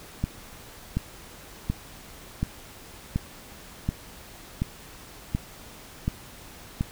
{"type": "click train", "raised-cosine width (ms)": 5, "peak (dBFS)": -12, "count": 10, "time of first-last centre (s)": [0.24, 6.809], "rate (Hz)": 1.37, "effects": ["pink hiss -46 dBFS RMS until 6.91 s"]}